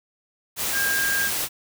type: tone in noise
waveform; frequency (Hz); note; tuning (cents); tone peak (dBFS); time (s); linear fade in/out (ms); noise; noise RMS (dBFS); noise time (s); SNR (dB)
sine; 1610; G6; +46; -22; 0.72-1.31; 50; white; -26; 0.56-1.49; +1
effects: none